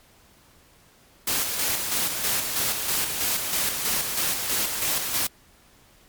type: noise with tremolo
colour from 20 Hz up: white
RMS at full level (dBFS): -24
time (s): 1.27-5.27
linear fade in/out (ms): 5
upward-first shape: square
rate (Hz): 3.1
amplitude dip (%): 40
effects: pink hiss -56 dBFS RMS until 6.08 s + MP3 96 kbps